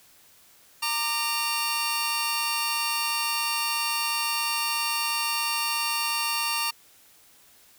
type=tone cluster; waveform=sawtooth; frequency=924 / 1191 / 2772 / 4503 Hz; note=A#5 / D6 / F7 / C#8; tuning=-16 / +24 / -14 / +26 cents; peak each=-28 dBFS; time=0.82-6.71 s; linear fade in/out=10 ms; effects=white hiss -56 dBFS RMS until 7.78 s